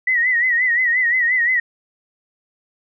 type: tone with vibrato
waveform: sine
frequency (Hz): 1947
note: B6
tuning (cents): -25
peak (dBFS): -14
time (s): 0.07-1.6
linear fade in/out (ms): 5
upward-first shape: sine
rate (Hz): 5.7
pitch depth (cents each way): 88
effects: none